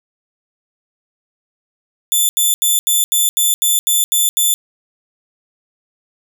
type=tone bursts; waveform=5% pulse; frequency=3520 Hz; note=A7; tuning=in tune; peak=-4 dBFS; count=10; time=2.12-4.54 s; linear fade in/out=0 ms; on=170 ms; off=80 ms; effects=none